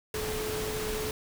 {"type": "tone in noise", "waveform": "sine", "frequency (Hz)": 430.7, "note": "A4", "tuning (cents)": -37, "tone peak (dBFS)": -33, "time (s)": [0.14, 1.11], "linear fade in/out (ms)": 2, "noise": "pink", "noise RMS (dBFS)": -35, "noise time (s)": [0.14, 1.11], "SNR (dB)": -1, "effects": []}